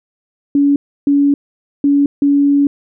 sine tone bursts at uneven times, 283.7 Hz, C#4, 40 cents sharp, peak -8 dBFS, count 4, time 0.55-0.76 / 1.07-1.34 / 1.84-2.06 / 2.22-2.67 s, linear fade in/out 2 ms, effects none

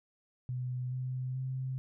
sine tone with pitch steps, 125.8 / 128.22 / 130.69 Hz, B2 / C3 / C3, +32 / -35 / -2 cents, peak -33 dBFS, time 0.49-1.78 s, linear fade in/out 0 ms, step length 430 ms, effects none

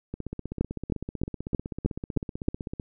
two click trains, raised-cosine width 3 ms, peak -10 / -20 dBFS, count 7 / 43, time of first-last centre 0.61-2.485 / 0.14-2.798 s, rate 3.2 / 15.8 Hz, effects none

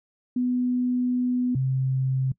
sine tone pair in turn, 248.6 / 131.69 Hz, B3 / C3, +12 / +12 cents, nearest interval major seventh, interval 1100 cents, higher first, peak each -21 dBFS, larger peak neither, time 0.36-1.55 / 1.55-2.32 s, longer first, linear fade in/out 5 ms, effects noise-tail reverb RT60 0.1 s tail -21 dB re dry

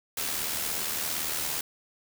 white noise with amplitude modulation, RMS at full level -29 dBFS, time 0.17-1.61 s, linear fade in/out 5 ms, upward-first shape sine, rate 77.5 Hz, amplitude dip 45%, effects none

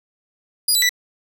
20% pulse tone with pitch steps, 4891 / 3966 / 1971 Hz, D#8 / B7 / B6, -31 / +7 / -4 cents, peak -9 dBFS, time 0.68-0.893 s, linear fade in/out 5 ms, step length 71 ms, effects none

